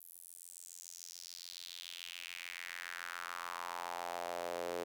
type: tone with high-pass filter sweep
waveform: sawtooth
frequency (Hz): 87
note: F2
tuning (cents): -6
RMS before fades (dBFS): -45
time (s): 0-4.84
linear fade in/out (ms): 10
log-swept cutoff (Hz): 12000 to 450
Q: 3
effects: none